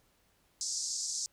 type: band-pass noise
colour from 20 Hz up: white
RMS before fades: -36 dBFS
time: 0.61-1.26 s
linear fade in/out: 0 ms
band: 4800 to 7700 Hz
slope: 48 dB/octave
effects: pink hiss -70 dBFS RMS until 1.32 s